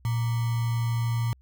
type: tone with sample-and-hold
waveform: sine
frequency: 116.54 Hz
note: A#2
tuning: in tune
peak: -23 dBFS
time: 0.05-1.33 s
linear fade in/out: 0 ms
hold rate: 1050 Hz
effects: added 64 Hz sine -54 dBFS peak until 1.41 s